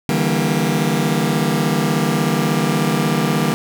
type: chord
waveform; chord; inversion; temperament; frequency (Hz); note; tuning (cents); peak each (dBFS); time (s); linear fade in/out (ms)
sawtooth; E half-diminished seventh; third; just; 148.33 / 164.81 / 197.78 / 237.3; D3 / E3 / G3 / Bb3; +18 / 0 / +16 / +31; -17; 0.09-3.54; 0
effects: none